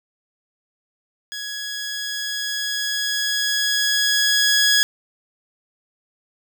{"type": "tone with level ramp", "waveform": "15% pulse", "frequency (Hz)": 1671, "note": "G#6", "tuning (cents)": 10, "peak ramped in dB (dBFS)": [-22, -7], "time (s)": [1.32, 4.83], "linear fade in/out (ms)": 0, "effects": []}